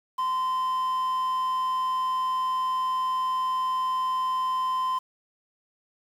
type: tone with quantisation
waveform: triangle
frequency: 1030 Hz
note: C6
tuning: 28 cents flat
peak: -22 dBFS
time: 0.18-4.99 s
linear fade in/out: 10 ms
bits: 8
effects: none

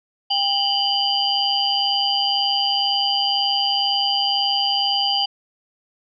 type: tone cluster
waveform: sine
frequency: 799 / 2943 / 3085 / 4757 Hz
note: G5 / F#7 / G7 / D8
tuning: +33 / -10 / -28 / +21 cents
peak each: -23 dBFS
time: 0.3-5.26 s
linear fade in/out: 10 ms
effects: none

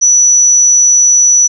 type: tone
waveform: sine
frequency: 5920 Hz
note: F#8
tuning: in tune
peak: -4 dBFS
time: 0.01-1.48 s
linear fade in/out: 20 ms
effects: none

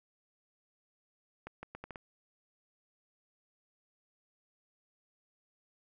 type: accelerating click train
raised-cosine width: 0.5 ms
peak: -28 dBFS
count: 6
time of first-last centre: 1.47-1.958 s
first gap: 160 ms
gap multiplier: 0.75
effects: none

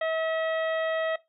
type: harmonic tone with a mistuned harmonic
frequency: 644 Hz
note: E5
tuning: 41 cents flat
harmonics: 1 / 2 / 3 / 4 / 5 / 6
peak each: -26 / -36 / -34 / -46 / -41 / -48 dBFS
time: 0.01-1.16 s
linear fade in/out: 5 ms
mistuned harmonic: 6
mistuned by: -60 cents
effects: noise-tail reverb RT60 0.2 s tail -18 dB re dry

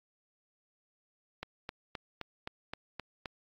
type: click train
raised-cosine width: 0.3 ms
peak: -22 dBFS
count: 8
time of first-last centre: 1.43-3.258 s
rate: 3.83 Hz
effects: AAC 48 kbps

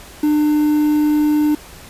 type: tone with quantisation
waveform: triangle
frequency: 300 Hz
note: D4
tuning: 37 cents sharp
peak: -10 dBFS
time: 0.23-1.55 s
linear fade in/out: 5 ms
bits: 6
effects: pink hiss -39 dBFS RMS until 1.89 s + resampled to 32000 Hz

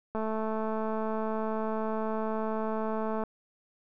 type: click train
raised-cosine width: 1 ms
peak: -20 dBFS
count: 677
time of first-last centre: 0.15-3.237 s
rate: 219 Hz
effects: none

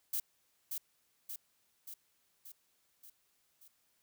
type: noise with echo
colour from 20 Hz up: violet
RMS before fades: -35 dBFS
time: 0.13-0.2 s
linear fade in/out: 5 ms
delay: 580 ms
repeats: 6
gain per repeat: -4 dB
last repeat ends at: 3.68 s
effects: white hiss -75 dBFS RMS until 4.02 s

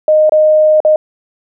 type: tone with dropouts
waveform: sine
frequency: 617 Hz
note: D#5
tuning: 15 cents flat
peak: -5 dBFS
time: 0.08-0.96 s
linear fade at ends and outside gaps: 2 ms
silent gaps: 0.295-0.321 / 0.803-0.849 s
effects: none

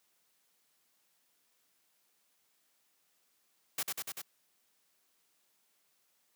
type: noise with echo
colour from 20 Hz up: white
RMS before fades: -34 dBFS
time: 3.78-3.83 s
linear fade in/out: 5 ms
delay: 97 ms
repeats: 4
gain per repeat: -2 dB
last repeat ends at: 4.218 s
effects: white hiss -74 dBFS RMS until 6.35 s + high-pass 150 Hz 12 dB/octave

